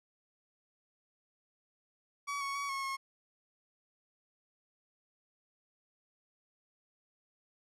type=tone with pitch steps; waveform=30% pulse; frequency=1136 / 1110 / 1128 / 1092 / 1084 Hz; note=C#6 / C#6 / C#6 / C#6 / C#6; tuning=+42 / +2 / +30 / -26 / -39 cents; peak=-32 dBFS; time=2.27-2.97 s; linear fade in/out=20 ms; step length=140 ms; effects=low-pass 9000 Hz 12 dB/octave